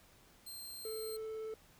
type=tone; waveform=15% pulse; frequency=4167 Hz; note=C8; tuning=8 cents flat; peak=-39 dBFS; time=0.46-1.17 s; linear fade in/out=10 ms
type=tone with vibrato; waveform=triangle; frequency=439.3 Hz; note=A4; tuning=3 cents flat; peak=-38 dBFS; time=0.85-1.54 s; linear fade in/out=2 ms; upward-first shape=triangle; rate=18 Hz; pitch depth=8 cents each way
effects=pink hiss -64 dBFS RMS until 1.79 s